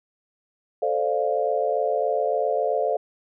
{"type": "chord", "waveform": "sine", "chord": "D minor seventh", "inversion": "second", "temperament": "equal with one note detuned", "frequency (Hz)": [440, 523.3, 590.7, 698.5], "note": ["A4", "C5", "D5", "F5"], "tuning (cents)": [0, 0, 10, 0], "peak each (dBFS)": -26, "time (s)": [0.82, 2.97], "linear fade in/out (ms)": 5, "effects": []}